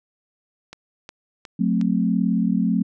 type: click train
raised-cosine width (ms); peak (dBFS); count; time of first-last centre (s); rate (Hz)
0.2; -20; 4; 0.73-1.813; 2.77
type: chord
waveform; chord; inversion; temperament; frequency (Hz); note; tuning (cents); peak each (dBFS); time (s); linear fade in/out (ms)
sine; F# diminished; none; equal with one note detuned; 181.61 / 220 / 261.6; F#3 / A3 / C4; -32 / 0 / 0; -21 / -21 / -24; 1.59-2.83; 10
effects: none